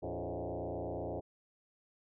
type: tone with frequency modulation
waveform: sine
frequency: 103.83 Hz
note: G#2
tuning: in tune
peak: -36 dBFS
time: 0.02-1.21 s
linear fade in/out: 20 ms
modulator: 88.4 Hz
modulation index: 7.2
effects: none